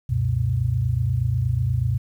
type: tone cluster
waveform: sine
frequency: 70 / 94.8 / 123.1 Hz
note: C#2 / F#2 / B2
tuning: +18 / +43 / -5 cents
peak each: -28 / -24 / -21 dBFS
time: 0.09-1.98 s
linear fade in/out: 10 ms
effects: 9-bit